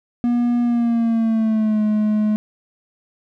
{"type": "tone with pitch glide", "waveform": "triangle", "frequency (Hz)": [240.3, 212.8], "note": ["B3", "G#3"], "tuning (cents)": [-47, 42], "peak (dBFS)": -13, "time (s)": [0.24, 2.36], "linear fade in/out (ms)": 0, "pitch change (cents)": -211, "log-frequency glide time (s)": [0.62, 1.82], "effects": []}